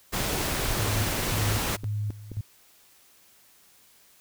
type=noise; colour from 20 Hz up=pink; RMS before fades=-28 dBFS; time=0.12-1.77 s; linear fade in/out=20 ms
type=tone with tremolo; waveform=sine; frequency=104.8 Hz; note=G#2; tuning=16 cents sharp; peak=-26 dBFS; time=0.79-2.41 s; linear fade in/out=5 ms; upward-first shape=square; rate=1.9 Hz; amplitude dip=80%
type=clicks; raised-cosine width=3 ms; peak=-25 dBFS; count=3; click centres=1.836 / 2.103 / 2.317 s
effects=white hiss -58 dBFS RMS until 4.2 s